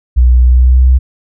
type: tone with pitch glide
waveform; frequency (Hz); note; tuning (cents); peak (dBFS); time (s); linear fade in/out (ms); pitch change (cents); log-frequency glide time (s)
sine; 61.6 to 63.96; B1 to C2; -4 to -39; -3; 0.16-0.99; 20; +65; 0.41-0.86
effects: none